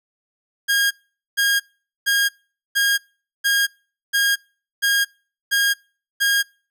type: tone bursts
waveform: sawtooth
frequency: 1626 Hz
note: G#6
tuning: 37 cents flat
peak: -12 dBFS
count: 9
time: 0.68-6.43 s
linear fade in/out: 20 ms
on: 230 ms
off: 460 ms
effects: noise-tail reverb RT60 0.4 s tail -26 dB re dry